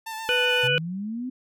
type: tone with vibrato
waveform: sawtooth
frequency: 888 Hz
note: A5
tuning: 16 cents sharp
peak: -28 dBFS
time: 0.06-0.68 s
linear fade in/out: 10 ms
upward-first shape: sine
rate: 7.9 Hz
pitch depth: 25 cents each way
type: harmonic tone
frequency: 493.9 Hz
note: B4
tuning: in tune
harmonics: 1 / 3 / 5 / 6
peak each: -25 / -25 / -25 / -25 dBFS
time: 0.29-0.78 s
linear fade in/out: 0 ms
type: linear sweep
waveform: sine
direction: up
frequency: 123.47 to 260.8 Hz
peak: -28 dBFS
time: 0.63-1.3 s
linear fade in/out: 10 ms
effects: none